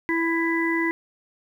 harmonic tone, 331.3 Hz, E4, 9 cents sharp, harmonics 1 / 3 / 5 / 6, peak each -23 / -30 / -34 / -25 dBFS, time 0.09-0.91 s, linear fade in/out 0 ms, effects 9-bit

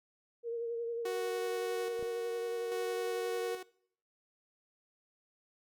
sine tone with vibrato, 466.2 Hz, A#4, in tune, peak -34 dBFS, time 0.43-3.58 s, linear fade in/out 50 ms, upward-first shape sine, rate 11 Hz, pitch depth 26 cents each way
sawtooth tone with tremolo, 370 Hz, F#4, in tune, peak -33 dBFS, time 1.05-3.63 s, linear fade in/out 5 ms, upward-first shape square, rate 0.6 Hz, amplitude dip 45%
clicks, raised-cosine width 2 ms, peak -41 / -33 dBFS, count 2, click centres 1.993 / 2.027 s
effects noise-tail reverb RT60 0.6 s tail -21 dB re dry + Opus 48 kbps

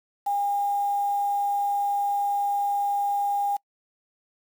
sine tone with quantisation, 809 Hz, G#5, 46 cents flat, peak -22 dBFS, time 0.26-3.57 s, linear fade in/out 10 ms, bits 7, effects noise-tail reverb RT60 0.1 s tail -26 dB re dry

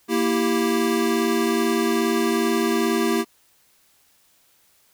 square chord, E diminished, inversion second, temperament equal, 233.1 / 329.6 / 392 Hz, Bb3 / E4 / G4, 0 / 0 / 0 cents, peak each -24 dBFS, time 0.08-3.25 s, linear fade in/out 50 ms, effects white hiss -60 dBFS RMS until 4.93 s

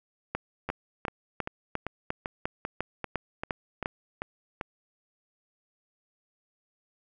two click trains, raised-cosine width 0.5 ms, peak -17 / -14 dBFS, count 11 / 11, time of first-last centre 0.69-4.612 / 0.35-3.859 s, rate 2.55 / 2.85 Hz, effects none

